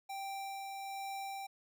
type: tone with tremolo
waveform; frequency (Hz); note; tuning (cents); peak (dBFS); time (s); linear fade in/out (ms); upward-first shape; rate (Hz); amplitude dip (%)
square; 784; G5; 0; -40; 0.09-1.47; 10; sine; 1.2; 25
effects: none